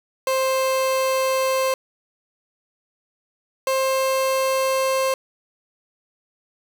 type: tone pair in turn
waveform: 30% pulse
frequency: 526 / 529.4 Hz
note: C5 / C5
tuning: +9 / +20 cents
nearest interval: unison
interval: 11 cents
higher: second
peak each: -16 dBFS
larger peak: neither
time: 0.27-1.74 / 3.67-5.14 s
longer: neither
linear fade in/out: 2 ms
effects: 8-bit